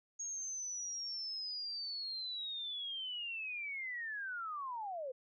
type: linear sweep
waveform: sine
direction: down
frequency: 6600 to 493.9 Hz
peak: -39 dBFS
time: 0.19-5.12 s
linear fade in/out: 10 ms
effects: none